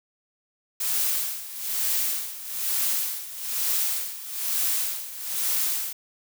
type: noise with tremolo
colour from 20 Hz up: blue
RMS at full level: -24 dBFS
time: 0.8-5.93 s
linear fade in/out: 5 ms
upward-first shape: sine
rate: 1.1 Hz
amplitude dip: 80%
effects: none